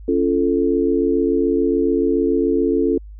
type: chord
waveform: sine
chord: Db augmented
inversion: none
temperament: equal with one note detuned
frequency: 277.2 / 344.2 / 440 Hz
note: Db4 / F4 / A4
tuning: 0 / -25 / 0 cents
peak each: -19 dBFS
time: 0.08-2.98 s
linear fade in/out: 5 ms
effects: added 51 Hz sine -34 dBFS peak until 3.19 s